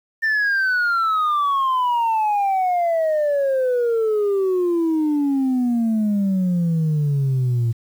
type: exponential sweep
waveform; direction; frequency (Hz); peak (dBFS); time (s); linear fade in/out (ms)
sine; down; 1800 to 114.2; -14; 0.22-7.73; 20
effects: tanh soft clip ceiling -15 dBFS + 8-bit